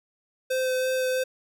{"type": "tone with vibrato", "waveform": "square", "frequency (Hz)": 515, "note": "C5", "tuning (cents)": -28, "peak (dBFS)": -24, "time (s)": [0.5, 1.24], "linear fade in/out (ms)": 10, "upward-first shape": "sine", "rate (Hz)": 3, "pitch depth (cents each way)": 11, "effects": []}